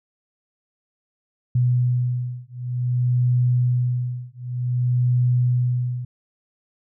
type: beating tone pair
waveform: sine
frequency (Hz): 123.47 / 124.01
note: B2 / B2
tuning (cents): 0 / +8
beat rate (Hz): 0.54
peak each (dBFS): -21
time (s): 1.55-6.05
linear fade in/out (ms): 5
effects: none